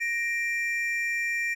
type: tone pair together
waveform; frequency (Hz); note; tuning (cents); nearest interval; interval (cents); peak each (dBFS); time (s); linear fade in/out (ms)
triangle; 1864.7 / 2363; A#6 / D7; 0 / +10; major third; 410; -27; 0-1.55; 20
effects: none